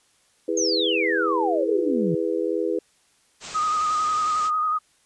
sine chord, E major, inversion none, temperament just, 329.6 / 412 / 494.4 Hz, E4 / G#4 / B4, 0 / -14 / +2 cents, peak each -26 dBFS, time 0.48-2.79 s, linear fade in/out 5 ms
sine exponential sweep, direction down, 6630 to 155.56 Hz, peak -22 dBFS, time 0.57-2.15 s, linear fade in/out 5 ms
white low-pass noise, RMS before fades -38 dBFS, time 3.4-4.51 s, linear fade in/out 50 ms, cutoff 8100 Hz, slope 96 dB/octave
sine tone with vibrato, 1244.5 Hz, D#6, in tune, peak -20 dBFS, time 3.54-4.79 s, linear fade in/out 20 ms, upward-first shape square, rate 11 Hz, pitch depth 25 cents each way
effects white hiss -62 dBFS RMS until 5.05 s + resampled to 24000 Hz

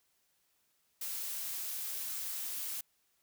blue noise, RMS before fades -39 dBFS, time 1.01-2.81 s, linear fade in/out 5 ms, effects white hiss -75 dBFS RMS until 3.22 s

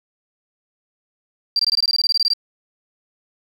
sine tone bursts, 4715 Hz, D8, 6 cents sharp, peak -14 dBFS, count 15, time 1.56-2.335 s, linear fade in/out 2 ms, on 33 ms, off 20 ms, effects 7-bit

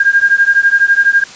sine beating tone pair, 1606 / 1618 Hz, G6 / G#6, +41 / -46 cents, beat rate 12 Hz, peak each -10 dBFS, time 0-1.24 s, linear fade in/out 5 ms, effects white hiss -33 dBFS RMS until 1.35 s + resampled to 16000 Hz

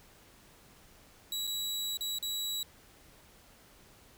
sawtooth tone with dropouts, 3900 Hz, B7, 23 cents flat, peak -30 dBFS, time 1.32-2.63 s, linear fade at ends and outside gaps 2 ms, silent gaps 1.47-1.474 / 1.972-2.008 / 2.186-2.226 s, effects pink hiss -59 dBFS RMS until 4.17 s

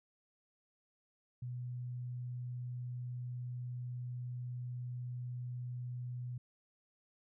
sine tone, 123.47 Hz, B2, in tune, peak -39 dBFS, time 1.42-6.38 s, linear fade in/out 5 ms, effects none

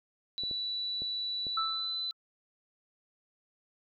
sine tone with pitch glide, 3951 to 4008 Hz, B7 to B7, 0 to +25 cents, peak -32 dBFS, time 0.38-2.11 s, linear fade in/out 0 ms, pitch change +25 cents, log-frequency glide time 1.48-1.9 s
clicks, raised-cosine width 2 ms, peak -32 dBFS, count 4, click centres 0.436 / 0.512 / 1.02 / 1.468 s
sine tone with exponential decay, 1318.5 Hz, E6, in tune, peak -27 dBFS, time 1.57-2.13 s, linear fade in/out 5 ms, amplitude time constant 120 ms
effects none

